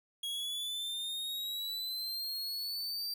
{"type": "exponential sweep", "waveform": "45% pulse", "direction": "up", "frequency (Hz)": [3298, 4699], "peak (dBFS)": -35, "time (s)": [0.23, 3.14], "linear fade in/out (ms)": 5, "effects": ["12-bit"]}